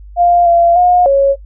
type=tone with pitch steps; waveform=sine; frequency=699 / 685 / 716 / 552 Hz; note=F5 / F5 / F5 / C#5; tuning=+1 / -34 / +43 / -7 cents; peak=-6 dBFS; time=0.16-1.36 s; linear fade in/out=50 ms; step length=300 ms; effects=noise-tail reverb RT60 0.1 s tail -21 dB re dry + added 50 Hz sine -31 dBFS peak until 1.45 s